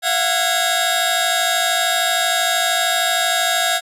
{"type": "tone cluster", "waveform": "sawtooth", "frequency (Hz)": [678, 731, 1645, 3735], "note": ["E5", "F#5", "G#6", "A#7"], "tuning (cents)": [49, -21, -17, 3], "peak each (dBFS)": -18, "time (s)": [0.02, 3.81], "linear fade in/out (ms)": 50, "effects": ["resampled to 32000 Hz"]}